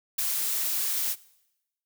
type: noise with ADSR envelope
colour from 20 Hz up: blue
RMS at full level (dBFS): -25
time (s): 0.18-1.16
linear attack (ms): 10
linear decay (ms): 13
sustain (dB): -3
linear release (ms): 49
effects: noise-tail reverb RT60 0.9 s tail -21 dB re dry